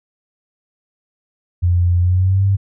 sine tone with pitch glide, 88 to 98.21 Hz, F2 to G2, +14 to +4 cents, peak -11 dBFS, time 1.62-2.57 s, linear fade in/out 20 ms, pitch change +190 cents, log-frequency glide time 2-2.45 s, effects none

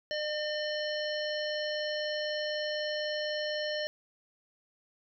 harmonic tone, 604 Hz, D5, 48 cents sharp, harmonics 1 / 3 / 5 / 7 / 9, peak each -33 / -38 / -40 / -41 / -43 dBFS, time 0.11-3.87 s, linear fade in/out 0 ms, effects none

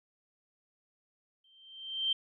sine tone with exponential growth, 3136 Hz, G7, in tune, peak -25 dBFS, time 1.44-2.13 s, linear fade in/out 5 ms, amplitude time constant 150 ms, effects none

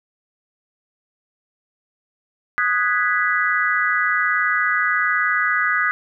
sine chord, G# minor seventh, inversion second, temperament equal, 1244.5 / 1480 / 1661.2 / 1975.5 Hz, D#6 / F#6 / G#6 / B6, 0 / 0 / 0 / 0 cents, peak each -22 dBFS, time 2.58-5.91 s, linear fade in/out 0 ms, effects none

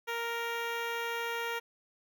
10% pulse tone with notch filter, 466.2 Hz, A#4, in tune, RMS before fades -35 dBFS, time 0.07-1.6 s, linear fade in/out 20 ms, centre 8200 Hz, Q 0.8, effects none

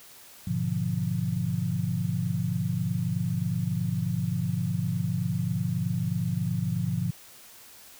sine chord, G# diminished seventh, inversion none, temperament equal, 103.83 / 123.47 / 146.83 / 174.61 Hz, G#2 / B2 / D3 / F3, 0 / 0 / 0 / 0 cents, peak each -32 / -31 / -32 / -29 dBFS, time 0.47-7.11 s, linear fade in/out 5 ms, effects white hiss -50 dBFS RMS until 7.99 s

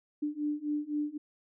sine beating tone pair, 294.8 / 298.7 Hz, D4 / D4, +7 / +29 cents, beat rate 3.9 Hz, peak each -34 / -33 dBFS, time 0.22-1.18 s, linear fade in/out 10 ms, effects none

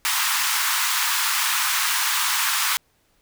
pink high-pass noise, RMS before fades -22 dBFS, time 0.05-2.77 s, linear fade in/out 0 ms, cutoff 940 Hz, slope 48 dB/octave, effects pink hiss -64 dBFS RMS until 3.21 s

